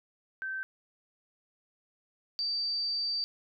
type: tone pair in turn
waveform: sine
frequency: 1549 / 4642 Hz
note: G6 / D8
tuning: -21 / -21 cents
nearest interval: octave + perfect fifth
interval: 1900 cents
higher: second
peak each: -33 / -29 dBFS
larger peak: second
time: 0.42-0.63 / 2.39-3.24 s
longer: second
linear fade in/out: 0 ms
effects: none